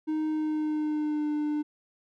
triangle tone with pitch glide, 310.5 to 299.1 Hz, D#4 to D4, -3 to +32 cents, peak -24 dBFS, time 0.07-1.63 s, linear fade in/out 20 ms, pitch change -65 cents, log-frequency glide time 0.28-1.32 s, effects none

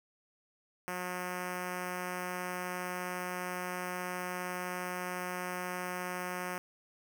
5% pulse tone with notch filter, 180.6 Hz, F#3, 42 cents flat, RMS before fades -38 dBFS, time 0.88-6.58 s, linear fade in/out 0 ms, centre 4300 Hz, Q 1.4, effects none

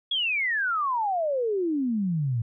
sine exponential sweep, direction down, 3396 to 110 Hz, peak -23 dBFS, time 0.11-2.42 s, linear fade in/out 5 ms, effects none

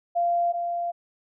sine tone pair in turn, 692 / 692 Hz, F5 / F5, -16 / -16 cents, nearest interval unison, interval 0 cents, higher neither, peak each -20 / -25 dBFS, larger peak first, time 0.15-0.53 / 0.53-0.92 s, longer second, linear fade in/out 20 ms, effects none

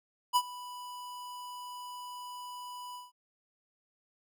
square tone with ADSR envelope, 987.8 Hz, B5, in tune, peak -22 dBFS, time 0.33-3.12 s, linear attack 31 ms, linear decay 57 ms, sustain -20 dB, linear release 170 ms, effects none

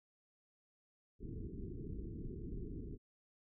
pink low-pass noise, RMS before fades -45 dBFS, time 1.19-2.98 s, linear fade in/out 50 ms, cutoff 430 Hz, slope 96 dB/octave, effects none

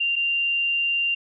sine tone pair in turn, 2781 / 2781 Hz, F7 / F7, -8 / -8 cents, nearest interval unison, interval 0 cents, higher neither, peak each -20 dBFS, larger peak neither, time 0-0.16 / 0.16-1.15 s, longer second, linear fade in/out 10 ms, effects none

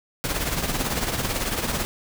pink noise with tremolo, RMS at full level -23 dBFS, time 0.24-1.85 s, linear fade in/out 0 ms, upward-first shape triangle, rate 18 Hz, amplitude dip 65%, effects none

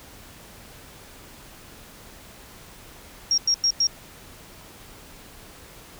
sine tone bursts, 5588 Hz, F8, in tune, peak -17 dBFS, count 4, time 3.31-3.87 s, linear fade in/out 2 ms, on 68 ms, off 96 ms, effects pink hiss -46 dBFS RMS until 5.99 s

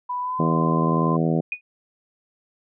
sine tone with pitch glide, 990 to 1032.6 Hz, B5 to C6, +4 to -23 cents, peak -24 dBFS, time 0.09-1.17 s, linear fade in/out 10 ms, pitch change +73 cents, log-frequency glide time 0.21-0.45 s
harmonic tone, 81.1 Hz, E2, 28 cents flat, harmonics 2 / 3 / 4 / 5 / 6 / 7 / 8 / 9, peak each -21 / -25 / -27 / -29 / -31 / -32 / -33 / -34 dBFS, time 0.39-1.41 s, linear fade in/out 10 ms
sine tone with exponential decay, 2471 Hz, D#7, 13 cents flat, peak -20 dBFS, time 1.52-1.61 s, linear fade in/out 2 ms, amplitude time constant 19 ms
effects none

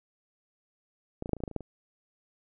clicks, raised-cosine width 2 ms, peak -21 / -21 / -23 / -12 / -30 / -30 / -16 / -24 / -30 / -17 / -29 dBFS, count 11, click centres 1.224 / 1.259 / 1.293 / 1.333 / 1.367 / 1.404 / 1.437 / 1.478 / 1.513 / 1.563 / 1.607 s, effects none

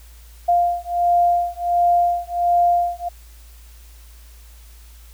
sine beating tone pair, 698.5 / 699.9 Hz, F5 / F5, 0 / +4 cents, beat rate 1.4 Hz, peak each -18 dBFS, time 0.48-3.09 s, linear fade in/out 10 ms, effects added 57 Hz sine -41 dBFS peak until 5.13 s + white hiss -51 dBFS RMS until 5.13 s

